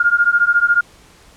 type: beating tone pair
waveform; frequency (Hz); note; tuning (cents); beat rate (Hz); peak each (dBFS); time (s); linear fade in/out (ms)
sine; 1408 / 1422; F6 / F6; +14 / +31; 14; -14; 0-0.81; 5
effects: pink hiss -47 dBFS RMS until 1.36 s + low-pass 10000 Hz 12 dB/octave